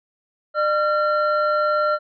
triangle tone pair together, 603 / 1370.2 Hz, D5 / F6, +46 / -33 cents, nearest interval octave + major second, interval 1421 cents, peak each -18 dBFS, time 0.54-1.99 s, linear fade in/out 50 ms, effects resampled to 11025 Hz

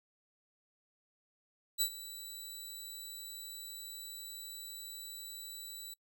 15% pulse tone with ADSR envelope, 3951 Hz, B7, in tune, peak -20 dBFS, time 1.78-5.94 s, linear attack 33 ms, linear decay 77 ms, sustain -17 dB, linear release 6 ms, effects noise-tail reverb RT60 0.1 s tail -25 dB re dry

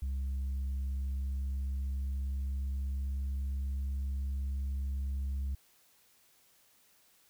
sine tone with pitch glide, 67 to 67.9 Hz, C2 to C#2, +42 to -35 cents, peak -29 dBFS, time 0.02-5.55 s, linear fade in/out 5 ms, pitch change +23 cents, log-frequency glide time 0.56-3.8 s, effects tanh soft clip ceiling -31 dBFS + white hiss -66 dBFS RMS until 7.29 s

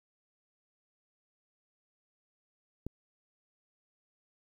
click, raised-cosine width 3 ms, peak -24 dBFS, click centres 2.866 s, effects 10-bit

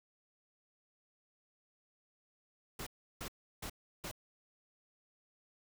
pink noise bursts, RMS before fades -43 dBFS, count 4, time 2.79-4.114 s, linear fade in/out 5 ms, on 76 ms, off 340 ms, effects none

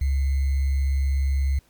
sine tone with sample-and-hold, 68.3 Hz, C#2, 25 cents flat, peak -19 dBFS, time 0.01-1.59 s, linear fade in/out 5 ms, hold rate 2100 Hz, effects pink hiss -61 dBFS RMS until 1.69 s

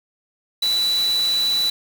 sine tone in noise, 3958 Hz, B7, 3 cents sharp, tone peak -17 dBFS, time 0.62-1.7 s, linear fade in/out 5 ms, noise white, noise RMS -31 dBFS, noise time 0.62-1.7 s, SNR +11 dB, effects none

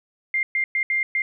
sine tone bursts at uneven times, 2100 Hz, C7, 6 cents sharp, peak -19 dBFS, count 5, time 0.34-0.43 / 0.55-0.64 / 0.75-0.83 / 0.9-1.03 / 1.15-1.22 s, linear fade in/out 2 ms, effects none

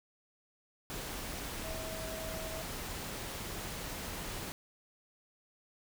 sine tone in noise, 643 Hz, E5, 43 cents flat, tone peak -43 dBFS, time 1.64-2.62 s, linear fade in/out 0 ms, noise pink, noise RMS -41 dBFS, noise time 0.9-4.52 s, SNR -5 dB, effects none

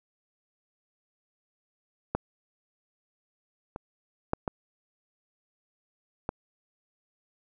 clicks, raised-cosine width 1 ms, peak -12 / -22 / -11 / -15 / -15 dBFS, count 5, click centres 2.15 / 3.761 / 4.334 / 4.478 / 6.291 s, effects none

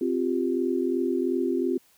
sine chord, C suspended fourth, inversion none, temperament equal, 261.6 / 349.2 / 392 Hz, C4 / F4 / G4, 0 / 0 / 0 cents, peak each -27 / -26 / -29 dBFS, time 0.01-1.78 s, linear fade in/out 5 ms, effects white hiss -61 dBFS RMS until 1.97 s

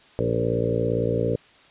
harmonic tone with a mistuned harmonic, 57.7 Hz, A#1, 17 cents flat, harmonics 1 / 2 / 3 / 4 / 5 / 6 / 7 / 8 / 9 / 10, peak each -38 / -27 / -30 / -35 / -31 / -36 / -29 / -26 / -29 / -33 dBFS, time 0.19-1.36 s, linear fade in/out 0 ms, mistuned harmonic 9, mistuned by -23 cents, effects white hiss -53 dBFS RMS until 1.7 s + resampled to 8000 Hz

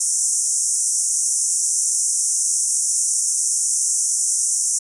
white band-pass noise, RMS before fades -20 dBFS, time 0-4.79 s, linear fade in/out 10 ms, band 5700 to 10000 Hz, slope 96 dB/octave, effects resampled to 24000 Hz

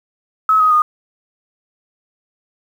sine tone with pitch steps, 1287 / 1256.9 / 1227.5 Hz, E6 / D#6 / D#6, -42 / +17 / -24 cents, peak -9 dBFS, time 0.49-0.82 s, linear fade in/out 2 ms, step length 110 ms, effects 7-bit

